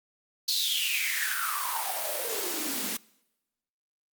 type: noise with high-pass filter sweep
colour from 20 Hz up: white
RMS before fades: -30 dBFS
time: 0.48-2.97 s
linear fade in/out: 5 ms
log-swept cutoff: 4400 to 200 Hz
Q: 8.1
effects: noise-tail reverb RT60 1.0 s tail -24 dB re dry + Opus 48 kbps